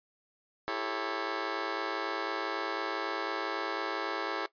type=chord; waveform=15% pulse; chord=A dominant seventh; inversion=second; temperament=just; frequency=330 / 396 / 440 / 550 Hz; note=E4 / G4 / A4 / C#5; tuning=+2 / +18 / 0 / -14 cents; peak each=-32 dBFS; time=0.68-4.46 s; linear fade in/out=0 ms; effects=noise-tail reverb RT60 0.1 s tail -17 dB re dry + resampled to 11025 Hz